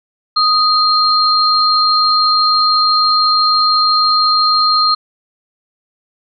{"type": "tone pair together", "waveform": "sine", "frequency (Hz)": [1248, 4198], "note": ["D#6", "C8"], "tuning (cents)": [5, 5], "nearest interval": "octave + major sixth", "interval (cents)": 2100, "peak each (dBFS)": -12, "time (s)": [0.36, 4.95], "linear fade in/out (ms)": 10, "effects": []}